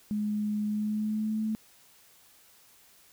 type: tone with pitch glide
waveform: sine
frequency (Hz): 210 to 218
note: G#3 to A3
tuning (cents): +19 to -16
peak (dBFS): -27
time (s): 0.11-1.55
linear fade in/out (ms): 0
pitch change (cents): +65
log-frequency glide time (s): 0.66-1.44
effects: white hiss -59 dBFS RMS until 3.12 s